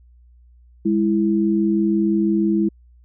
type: tone pair together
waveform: sine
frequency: 204.4 / 330.4 Hz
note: G#3 / E4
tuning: -27 / +4 cents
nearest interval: minor sixth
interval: 831 cents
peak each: -18 dBFS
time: 0.85-2.69 s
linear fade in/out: 10 ms
effects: added 60 Hz sine -47 dBFS peak until 3.04 s